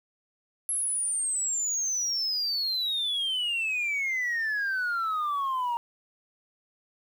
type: exponential sweep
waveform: sine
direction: down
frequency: 11180 to 932.3 Hz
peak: -24 dBFS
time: 0.69-5.77 s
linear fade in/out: 0 ms
effects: tanh soft clip ceiling -24 dBFS + 9-bit